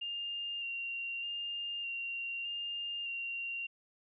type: tone with vibrato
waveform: sine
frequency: 2786 Hz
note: F7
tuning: 5 cents flat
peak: -36 dBFS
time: 0.01-3.67 s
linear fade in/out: 10 ms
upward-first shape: square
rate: 0.82 Hz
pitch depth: 15 cents each way
effects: none